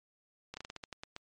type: slowing click train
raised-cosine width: 0.2 ms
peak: -25 dBFS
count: 10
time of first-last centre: 0.54-1.164 s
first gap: 30 ms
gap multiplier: 1.2
effects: MP3 48 kbps

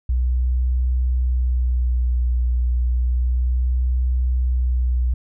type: tone with vibrato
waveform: sine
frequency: 61.74 Hz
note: B1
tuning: in tune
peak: -16 dBFS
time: 0.09-5.14 s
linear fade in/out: 5 ms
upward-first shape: sine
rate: 0.31 Hz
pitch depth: 25 cents each way
effects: none

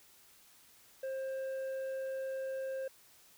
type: tone with tanh clipping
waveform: triangle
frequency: 531 Hz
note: C5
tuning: 25 cents sharp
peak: -37 dBFS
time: 1.03-2.88 s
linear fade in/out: 5 ms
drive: 10 dB
effects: white hiss -62 dBFS RMS until 3.37 s

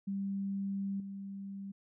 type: tone with level steps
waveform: sine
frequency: 196.8 Hz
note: G3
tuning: 7 cents sharp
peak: -33 / -40 dBFS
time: 0.07-1.72 s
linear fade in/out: 10 ms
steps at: 1 s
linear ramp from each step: 2 ms
effects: none

